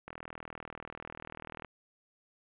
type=click train; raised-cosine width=0.5 ms; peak=-27 dBFS; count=64; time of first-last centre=0.08-1.647 s; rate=40.2 Hz; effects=resampled to 8000 Hz + 10-bit